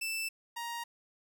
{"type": "tone pair in turn", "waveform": "sawtooth", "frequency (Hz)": [2650, 938.9], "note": ["E7", "A#5"], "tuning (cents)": [9, 12], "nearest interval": "octave + tritone", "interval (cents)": 1797, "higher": "first", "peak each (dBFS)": [-30, -33], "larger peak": "first", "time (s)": [[0.01, 0.29], [0.56, 0.84]], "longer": "neither", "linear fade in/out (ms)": 10, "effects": ["11-bit"]}